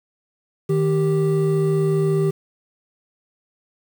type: tone pair together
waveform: triangle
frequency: 155.56 / 392 Hz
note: D#3 / G4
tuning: 0 / 0 cents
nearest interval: octave + major third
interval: 1600 cents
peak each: -17 dBFS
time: 0.69-2.31 s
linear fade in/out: 10 ms
effects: 7-bit